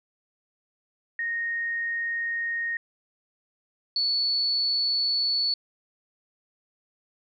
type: tone pair in turn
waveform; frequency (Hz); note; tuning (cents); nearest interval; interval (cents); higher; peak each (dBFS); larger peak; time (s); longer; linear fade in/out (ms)
sine; 1859 / 4437; A#6 / C#8; -5 / +1; octave + minor third; 1506; second; -26 / -22; second; 1.19-2.77 / 3.96-5.54; neither; 2
effects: none